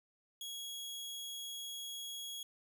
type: tone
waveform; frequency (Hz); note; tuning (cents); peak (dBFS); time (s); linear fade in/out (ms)
sawtooth; 3322; G#7; 0; -39; 0.41-2.43; 2
effects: none